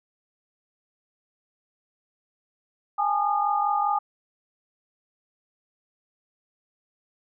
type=tone cluster; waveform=sine; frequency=815 / 860 / 1220 Hz; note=G#5 / A5 / D#6; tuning=-33 / -40 / -34 cents; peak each=-24 / -27 / -26 dBFS; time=2.98-3.99 s; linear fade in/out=10 ms; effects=none